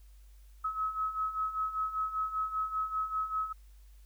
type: beating tone pair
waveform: sine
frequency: 1281 / 1286.1 Hz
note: E6 / E6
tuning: -50 / -43 cents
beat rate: 5.1 Hz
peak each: -37 / -32 dBFS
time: 0.64-3.53 s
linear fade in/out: 10 ms
effects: added 50 Hz sine -52 dBFS peak until 4.05 s + white hiss -69 dBFS RMS until 4.05 s